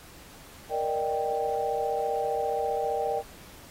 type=chord; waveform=sine; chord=Eb major seventh; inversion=second; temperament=equal; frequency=466.2 / 587.3 / 622.3 / 784 Hz; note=Bb4 / D5 / Eb5 / G5; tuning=0 / 0 / 0 / 0 cents; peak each=-30 / -33 / -35 / -29 dBFS; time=0.69-3.23 s; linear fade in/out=50 ms; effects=pink hiss -50 dBFS RMS until 3.7 s + AAC 48 kbps